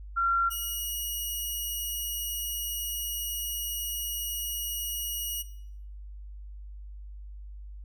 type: tone pair in turn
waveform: sine / 5% pulse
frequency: 1372 / 2898 Hz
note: F6 / F#7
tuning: -31 / -37 cents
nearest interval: octave + minor second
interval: 1294 cents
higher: second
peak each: -23 dBFS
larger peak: neither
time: 0.16-0.5 / 0.5-5.43 s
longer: second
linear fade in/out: 20 ms
effects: noise-tail reverb RT60 0.7 s tail -17 dB re dry + added 50 Hz sine -40 dBFS peak until 7.84 s